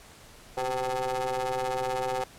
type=ring-modulated tone; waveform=30% pulse; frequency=126.8 Hz; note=B2; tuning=46 cents sharp; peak=-22 dBFS; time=0.57-2.24 s; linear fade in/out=5 ms; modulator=642 Hz; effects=pink hiss -51 dBFS RMS until 2.38 s + low-pass 12000 Hz 12 dB/octave